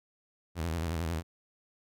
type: tone with vibrato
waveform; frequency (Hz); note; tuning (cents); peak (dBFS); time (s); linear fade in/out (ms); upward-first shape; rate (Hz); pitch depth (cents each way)
sawtooth; 82.5; E2; +2; -27; 0.55-1.23; 50; square; 11; 85
effects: none